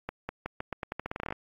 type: accelerating click train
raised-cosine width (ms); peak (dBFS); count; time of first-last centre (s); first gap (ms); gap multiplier
0.5; -18; 17; 0.09-1.324; 200; 0.85
effects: AAC 32 kbps